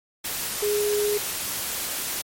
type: tone in noise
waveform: sine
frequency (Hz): 415.3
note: G#4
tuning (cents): 0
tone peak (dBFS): -21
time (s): 0.62-1.18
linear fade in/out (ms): 10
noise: white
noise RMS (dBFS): -29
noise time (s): 0.24-2.22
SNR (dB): +5
effects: MP3 64 kbps